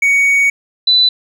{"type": "tone pair in turn", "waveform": ["triangle", "sine"], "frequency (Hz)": [2239, 3989], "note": ["C#7", "B7"], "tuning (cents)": [17, 17], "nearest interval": "minor seventh", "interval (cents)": 1000, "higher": "second", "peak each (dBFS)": -7, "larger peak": "neither", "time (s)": [[0.02, 0.5], [0.87, 1.09]], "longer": "first", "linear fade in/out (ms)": 5, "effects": []}